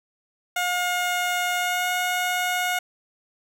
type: tone with pitch glide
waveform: 15% pulse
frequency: 716 to 723.1 Hz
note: F5 to F#5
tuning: +43 to -40 cents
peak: -16 dBFS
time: 0.56-2.79 s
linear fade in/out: 5 ms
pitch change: +17 cents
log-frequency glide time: 1.56-1.9 s
effects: none